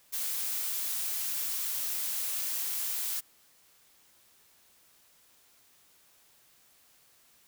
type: noise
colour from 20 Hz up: blue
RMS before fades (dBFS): -33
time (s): 0.12-3.21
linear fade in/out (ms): 20
effects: white hiss -63 dBFS RMS until 7.47 s